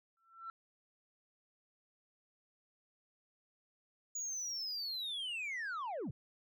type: tone with exponential growth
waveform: sine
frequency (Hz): 1344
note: E6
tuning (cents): +33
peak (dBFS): -39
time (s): 0.17-0.5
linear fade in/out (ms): 1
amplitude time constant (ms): 71
type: linear sweep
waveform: sine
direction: down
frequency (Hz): 6880 to 93.2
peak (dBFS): -35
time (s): 4.15-6.11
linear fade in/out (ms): 5
effects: tanh soft clip ceiling -37 dBFS